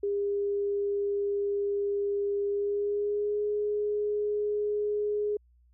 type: tone with pitch glide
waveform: sine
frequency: 404.1 to 416.7 Hz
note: G#4 to G#4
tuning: -47 to +6 cents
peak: -26 dBFS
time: 0.03-5.37 s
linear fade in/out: 5 ms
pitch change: +53 cents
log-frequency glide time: 2.47-3.43 s
effects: added 60 Hz sine -59 dBFS peak until 5.73 s